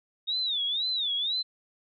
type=tone with vibrato; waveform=sine; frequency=3670 Hz; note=A#7; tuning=28 cents flat; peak=-26 dBFS; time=0.27-1.43 s; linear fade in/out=20 ms; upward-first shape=sine; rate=2 Hz; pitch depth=180 cents each way; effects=none